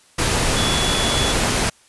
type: tone in noise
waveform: sine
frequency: 3412 Hz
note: G#7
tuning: 46 cents sharp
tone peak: -23 dBFS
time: 0.56-1.33 s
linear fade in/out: 10 ms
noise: pink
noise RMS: -19 dBFS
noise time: 0.18-1.7 s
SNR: -7 dB
effects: white hiss -53 dBFS RMS until 1.88 s + resampled to 24000 Hz